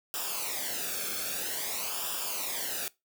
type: noise with flanger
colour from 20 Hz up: white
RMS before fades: -34 dBFS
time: 0.14-2.88 s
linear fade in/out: 0 ms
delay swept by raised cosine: 0.47 to 1.04 ms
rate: 0.51 Hz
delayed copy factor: -0.75
effects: noise-tail reverb RT60 0.2 s tail -21 dB re dry